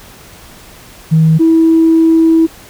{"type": "tone pair in turn", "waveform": "sine", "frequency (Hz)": [159.4, 325.5], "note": ["D#3", "E4"], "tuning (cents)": [42, -22], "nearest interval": "octave", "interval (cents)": 1236, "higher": "second", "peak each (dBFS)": -4, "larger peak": "neither", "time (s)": [[1.11, 1.39], [1.39, 2.47]], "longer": "second", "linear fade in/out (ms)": 20, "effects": ["tanh soft clip ceiling 0 dBFS", "pink hiss -37 dBFS RMS until 2.69 s"]}